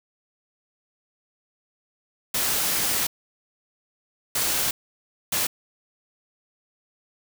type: noise bursts at uneven times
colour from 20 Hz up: white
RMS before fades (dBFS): -24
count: 3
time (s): 2.34-3.07 / 4.35-4.71 / 5.32-5.47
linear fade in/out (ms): 5
effects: none